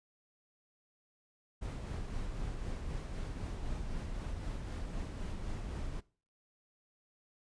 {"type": "noise with tremolo", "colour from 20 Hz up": "brown", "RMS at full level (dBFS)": -38, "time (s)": [1.61, 6.01], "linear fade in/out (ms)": 20, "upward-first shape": "sine", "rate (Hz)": 3.9, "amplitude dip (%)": 30, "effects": ["noise-tail reverb RT60 0.4 s tail -21 dB re dry", "resampled to 22050 Hz"]}